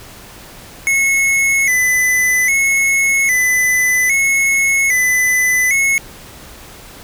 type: tone with vibrato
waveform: square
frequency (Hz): 2093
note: C7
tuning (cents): 0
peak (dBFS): -12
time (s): 0.87-5.98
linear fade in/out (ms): 0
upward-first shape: square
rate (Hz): 0.62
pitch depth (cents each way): 74
effects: pink hiss -37 dBFS RMS until 7.03 s